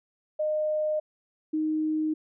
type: tone pair in turn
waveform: sine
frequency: 613 / 310.7 Hz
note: D#5 / D#4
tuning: -26 / -2 cents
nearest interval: octave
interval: 1176 cents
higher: first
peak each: -24 dBFS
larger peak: neither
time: 0.39-1 / 1.53-2.14 s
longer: neither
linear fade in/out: 10 ms
effects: none